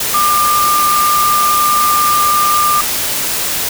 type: tone in noise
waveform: sine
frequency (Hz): 1197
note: D6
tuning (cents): +33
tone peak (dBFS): -10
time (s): 0.14-2.81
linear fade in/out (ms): 5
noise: white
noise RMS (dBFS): -17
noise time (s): 0-3.69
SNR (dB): +4
effects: none